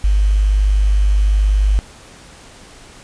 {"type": "tone with quantisation", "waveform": "sine", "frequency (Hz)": 50.5, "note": "G#1", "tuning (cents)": -48, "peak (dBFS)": -10, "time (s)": [0.04, 1.79], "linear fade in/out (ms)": 0, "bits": 6, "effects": ["pink hiss -41 dBFS RMS until 3.03 s", "resampled to 22050 Hz"]}